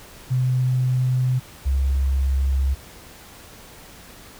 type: tone pair in turn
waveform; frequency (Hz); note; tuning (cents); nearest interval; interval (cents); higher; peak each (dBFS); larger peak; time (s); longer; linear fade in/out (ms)
sine; 127.5 / 67.42; C3 / C#2; -44 / -48; major seventh; 1104; first; -17; neither; 0.3-1.4 / 1.65-2.75; neither; 20
effects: pink hiss -44 dBFS RMS until 4.39 s